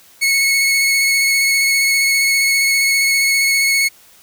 sawtooth tone with vibrato, 2196 Hz, C#7, 17 cents flat, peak -9 dBFS, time 0.21-3.89 s, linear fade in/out 20 ms, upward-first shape square, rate 15 Hz, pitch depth 13 cents each way, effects white hiss -47 dBFS RMS until 4.22 s

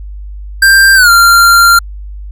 square tone with pitch glide, 1582 to 1385.2 Hz, G6 to F6, +15 to -15 cents, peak -3 dBFS, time 0.62-1.79 s, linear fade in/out 5 ms, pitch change -230 cents, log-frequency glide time 0.95-1.1 s, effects added 50 Hz sine -22 dBFS peak until 2.31 s

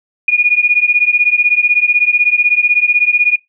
sine beating tone pair, 2439 / 2455 Hz, D#7 / D#7, -35 / -24 cents, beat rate 16 Hz, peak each -11 dBFS, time 0.28-3.36 s, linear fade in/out 5 ms, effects noise-tail reverb RT60 0.2 s tail -23 dB re dry

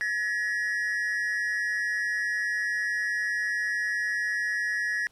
triangle tone pair together, 1695.3 / 1900 Hz, G#6 / A#6, +35 / +33 cents, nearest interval major second, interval 198 cents, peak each -27 dBFS, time 0.01-5.07 s, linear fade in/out 0 ms, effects pink hiss -63 dBFS RMS until 5.11 s + low-pass 12000 Hz 12 dB/octave

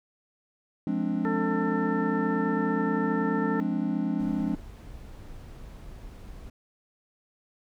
triangle chord, D half-diminished seventh, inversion first, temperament just, 176.2 / 211.4 / 264.3 / 293.7 Hz, F3 / Ab3 / C4 / D4, +16 / +31 / +18 / 0 cents, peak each -30 / -28 / -29 / -29 dBFS, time 0.87-4.55 s, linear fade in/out 2 ms
harmonic tone, 446.8 Hz, A4, 27 cents sharp, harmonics 1 / 2 / 3 / 4, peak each -31 / -34 / -36 / -37 dBFS, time 1.25-3.6 s, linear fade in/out 0 ms
brown noise, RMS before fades -43 dBFS, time 4.19-6.5 s, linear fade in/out 5 ms
effects none

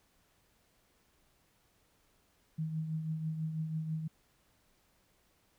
sine tone with tremolo, 158.3 Hz, D#3, 30 cents sharp, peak -31 dBFS, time 2.58-4.08 s, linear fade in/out 10 ms, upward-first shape triangle, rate 6.1 Hz, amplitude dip 55%, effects pink hiss -71 dBFS RMS until 5.58 s

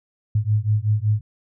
sine beating tone pair, 103.83 / 109.13 Hz, G#2 / A2, 0 / -14 cents, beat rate 5.3 Hz, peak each -20 / -20 dBFS, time 0.35-1.21 s, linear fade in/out 5 ms, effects none

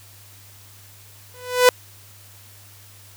sawtooth tone with exponential growth, 498 Hz, B4, 14 cents sharp, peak -3 dBFS, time 1.34-1.69 s, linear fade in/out 0 ms, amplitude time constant 75 ms, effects added 100 Hz sine -48 dBFS peak until 3.16 s + white hiss -48 dBFS RMS until 3.16 s

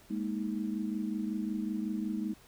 sine chord, Ab suspended second, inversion none, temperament equal with one note detuned, 207.7 / 233.1 / 315.1 Hz, Ab3 / Bb3 / Eb4, 0 / 0 / +22 cents, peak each -34 / -37 / -37 dBFS, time 0.1-2.34 s, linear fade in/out 10 ms, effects pink hiss -59 dBFS RMS until 2.47 s

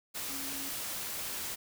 sine tone in noise, 274.9 Hz, C#4, 14 cents flat, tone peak -45 dBFS, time 0.29-0.7 s, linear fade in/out 20 ms, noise white, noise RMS -38 dBFS, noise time 0.14-1.56 s, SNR -10 dB, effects none

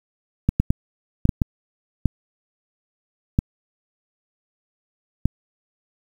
clicks, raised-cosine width 5 ms, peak -4 dBFS, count 9, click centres 0.49 / 0.6 / 0.705 / 1.254 / 1.292 / 1.418 / 2.057 / 3.389 / 5.256 s, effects 7-bit

